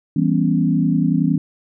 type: chord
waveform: sine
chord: C# half-diminished seventh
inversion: first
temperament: equal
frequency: 164.81 / 196 / 246.9 / 277.2 Hz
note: E3 / G3 / B3 / C#4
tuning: 0 / 0 / 0 / 0 cents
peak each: -18 / -21 / -20 / -20 dBFS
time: 0.16-1.38 s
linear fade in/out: 5 ms
effects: none